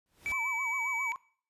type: noise with exponential growth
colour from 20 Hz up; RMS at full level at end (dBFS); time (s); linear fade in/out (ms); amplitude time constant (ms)
pink; -43; 0.06-0.32; 1; 56
type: tone with pitch glide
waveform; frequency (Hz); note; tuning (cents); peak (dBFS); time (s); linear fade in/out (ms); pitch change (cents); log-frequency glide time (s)
triangle; 2305 to 2282; D7 to C#7; -33 to +50; -29; 0.26-1.12; 0; -17; 0.41-0.64
type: tone with vibrato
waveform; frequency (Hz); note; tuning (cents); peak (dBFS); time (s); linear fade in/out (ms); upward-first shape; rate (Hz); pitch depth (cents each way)
sine; 987.8; B5; 0; -36; 0.32-1.16; 0; sine; 7.4; 170
effects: noise-tail reverb RT60 0.5 s tail -22 dB re dry + resampled to 32000 Hz